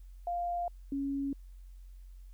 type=tone pair in turn; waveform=sine; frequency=698.5 / 277.2 Hz; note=F5 / C#4; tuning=0 / 0 cents; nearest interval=octave + major third; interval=1600 cents; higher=first; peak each=-31 / -31 dBFS; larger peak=neither; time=0.27-0.68 / 0.92-1.33 s; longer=neither; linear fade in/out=2 ms; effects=added 45 Hz sine -47 dBFS peak until 2.33 s + white hiss -73 dBFS RMS until 2.33 s